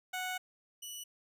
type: tone pair in turn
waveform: 15% pulse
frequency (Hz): 738 / 2952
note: F#5 / F#7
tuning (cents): -5 / -5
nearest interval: 2 octaves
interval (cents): 2400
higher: second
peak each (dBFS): -29 / -35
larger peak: first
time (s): 0.13-0.38 / 0.82-1.04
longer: first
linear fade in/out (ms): 10
effects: none